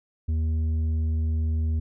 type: tone with tanh clipping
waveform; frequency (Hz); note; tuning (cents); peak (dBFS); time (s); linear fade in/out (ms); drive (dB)
sine; 79.4; D#2; +36; -23; 0.28-1.8; 10; 6
effects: none